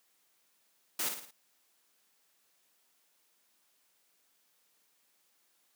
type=noise with echo; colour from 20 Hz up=white; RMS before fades=-33 dBFS; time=0.99-1.09 s; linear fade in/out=5 ms; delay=55 ms; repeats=4; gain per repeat=-6 dB; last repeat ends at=1.31 s; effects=white hiss -72 dBFS RMS until 5.75 s + high-pass 200 Hz 12 dB/octave